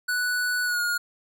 square tone with pitch glide, 1480 to 1432.1 Hz, F#6 to F6, 0 to +43 cents, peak -24 dBFS, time 0.08-0.98 s, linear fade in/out 10 ms, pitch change -57 cents, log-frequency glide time 0.64-0.81 s, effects none

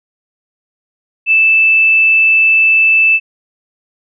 sine tone, 2637 Hz, E7, in tune, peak -6 dBFS, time 1.26-3.2 s, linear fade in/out 50 ms, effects none

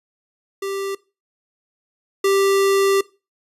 square tone pair in turn, 392.6 / 392.6 Hz, G4 / G4, +3 / +3 cents, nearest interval unison, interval 0 cents, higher neither, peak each -24 / -15 dBFS, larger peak second, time 0.62-0.95 / 2.24-3.01 s, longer second, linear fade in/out 5 ms, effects noise-tail reverb RT60 0.3 s tail -21 dB re dry + resampled to 32000 Hz

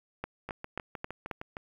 two click trains, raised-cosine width 0.5 ms, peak -19 / -23 dBFS, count 5 / 8, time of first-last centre 0.24-1.312 / 0.49-1.569 s, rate 3.73 / 6.49 Hz, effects 9-bit

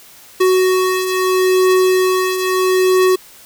square beating tone pair, 371 / 371.76 Hz, F#4 / F#4, +5 / +8 cents, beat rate 0.76 Hz, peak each -20 / -13 dBFS, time 0.4-3.16 s, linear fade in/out 10 ms, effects white hiss -42 dBFS RMS until 3.45 s

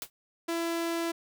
white noise with exponential decay, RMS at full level -32 dBFS, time 0.02-0.1 s, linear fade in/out 1 ms, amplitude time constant 17 ms
sawtooth tone, 334.9 Hz, E4, 27 cents sharp, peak -25 dBFS, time 0.48-1.12 s, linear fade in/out 10 ms
effects none

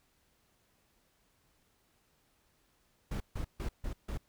brown noise bursts, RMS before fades -36 dBFS, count 5, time 3.11-4.175 s, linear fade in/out 5 ms, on 93 ms, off 150 ms, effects pink hiss -72 dBFS RMS until 4.28 s

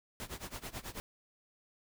pink noise with tremolo, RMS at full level -41 dBFS, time 0.2-1 s, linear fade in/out 0 ms, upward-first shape sine, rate 9.2 Hz, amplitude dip 90%, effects none

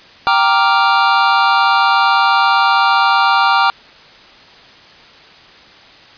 square chord, G minor seventh, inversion none, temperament equal, 784 / 932.3 / 1174.7 / 1396.9 Hz, G5 / Bb5 / D6 / F6, 0 / 0 / 0 / 0 cents, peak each -16 dBFS, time 0.27-3.7 s, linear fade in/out 0 ms, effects white hiss -41 dBFS RMS until 6.17 s + resampled to 11025 Hz

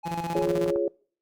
triangle tone, 840 Hz, G#5, 19 cents sharp, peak -29 dBFS, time 0.03-0.46 s, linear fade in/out 20 ms
sawtooth tone with tremolo, 169.3 Hz, E3, 46 cents sharp, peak -25 dBFS, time 0.05-0.72 s, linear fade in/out 20 ms, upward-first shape square, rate 16 Hz, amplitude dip 70%
sine chord, Db major, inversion first, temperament just, 346.5 / 415.8 / 554.4 Hz, F4 / Ab4 / Db5, -14 / +2 / 0 cents, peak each -27 dBFS, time 0.35-0.88 s, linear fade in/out 2 ms
clicks, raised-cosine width 1 ms, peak -22 dBFS, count 8, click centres 0.384 / 0.416 / 0.474 / 0.507 / 0.559 / 0.662 / 0.699 / 0.76 s
effects noise-tail reverb RT60 0.5 s tail -25 dB re dry + Opus 48 kbps

